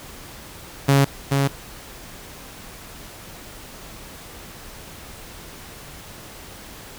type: tone with echo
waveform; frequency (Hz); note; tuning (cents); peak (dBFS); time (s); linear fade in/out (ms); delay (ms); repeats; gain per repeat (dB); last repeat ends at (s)
sawtooth; 138.59; C#3; 0; -9; 0.88-1.05; 10; 430; 1; -4; 1.48
effects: pink hiss -40 dBFS RMS until 6.98 s